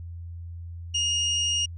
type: tone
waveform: 30% pulse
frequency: 2852 Hz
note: F7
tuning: 36 cents sharp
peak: -20 dBFS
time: 0.94-1.66 s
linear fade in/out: 10 ms
effects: added 85 Hz sine -35 dBFS peak until 1.77 s + resampled to 22050 Hz